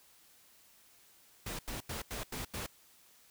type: noise bursts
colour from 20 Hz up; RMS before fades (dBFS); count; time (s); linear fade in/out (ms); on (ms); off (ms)
pink; -40; 6; 1.46-2.665; 5; 130; 85
effects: white hiss -63 dBFS RMS until 3.3 s